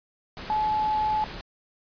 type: tone in noise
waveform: sine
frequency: 858 Hz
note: A5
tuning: 44 cents flat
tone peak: -22 dBFS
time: 0.5-1.24 s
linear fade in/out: 0 ms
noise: pink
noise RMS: -38 dBFS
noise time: 0.37-1.41 s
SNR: +13 dB
effects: resampled to 11025 Hz